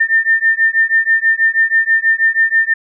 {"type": "beating tone pair", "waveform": "sine", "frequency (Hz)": [1800, 1806.2], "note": ["A6", "A6"], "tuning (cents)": [39, 45], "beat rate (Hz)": 6.2, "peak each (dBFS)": -13, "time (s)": [0, 2.74], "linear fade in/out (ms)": 10, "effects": []}